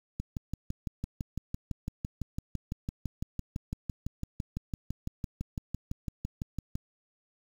click train, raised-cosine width 5 ms, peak -21 dBFS, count 40, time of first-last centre 0.2-6.755 s, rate 5.95 Hz, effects 8-bit

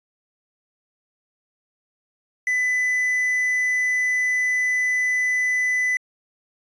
triangle tone with quantisation, 2000 Hz, B6, 21 cents sharp, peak -17 dBFS, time 2.47-5.97 s, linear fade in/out 2 ms, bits 7, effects resampled to 22050 Hz

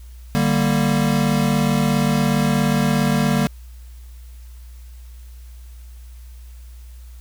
square chord, G minor, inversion second, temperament equal with one note detuned, 148.37 / 196 / 233.1 Hz, D3 / G3 / Bb3, +18 / 0 / 0 cents, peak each -21 dBFS, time 0.35-3.47 s, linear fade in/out 0 ms, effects added 60 Hz sine -36 dBFS peak until 7.2 s + white hiss -54 dBFS RMS until 7.2 s

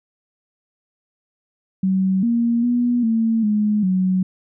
sine tone with pitch steps, 189.6 / 234.4 / 242.3 / 225.5 / 210.5 / 186.1 Hz, F#3 / A#3 / B3 / A3 / G#3 / F#3, +43 / +10 / -33 / +43 / +24 / +10 cents, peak -15 dBFS, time 1.83-4.23 s, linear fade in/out 5 ms, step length 400 ms, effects none

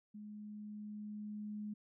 sine tone with level ramp, 210 Hz, G#3, 19 cents sharp, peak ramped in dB -47 to -40 dBFS, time 0.14-1.74 s, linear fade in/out 10 ms, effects none

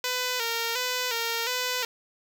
5% pulse tone with vibrato, 480.7 Hz, B4, 47 cents flat, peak -15 dBFS, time 0.04-1.85 s, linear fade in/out 2 ms, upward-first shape square, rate 1.4 Hz, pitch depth 70 cents each way, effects none

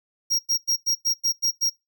square tone bursts, 5610 Hz, F8, 7 cents sharp, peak -20 dBFS, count 8, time 0.3-1.701 s, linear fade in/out 20 ms, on 92 ms, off 95 ms, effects noise-tail reverb RT60 0.2 s tail -20 dB re dry

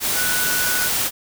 sine tone in noise, 1480 Hz, F#6, in tune, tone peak -23 dBFS, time 0.14-0.91 s, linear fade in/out 50 ms, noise white, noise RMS -21 dBFS, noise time 0-1.11 s, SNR -5 dB, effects none

